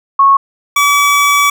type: tone pair in turn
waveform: sine / 25% pulse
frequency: 1100 / 1144.3 Hz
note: C#6 / D6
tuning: -14 / -45 cents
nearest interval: minor second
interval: 69 cents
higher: second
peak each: -4 dBFS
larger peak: neither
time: 0.19-0.37 / 0.76-1.5 s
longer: second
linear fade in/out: 5 ms
effects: none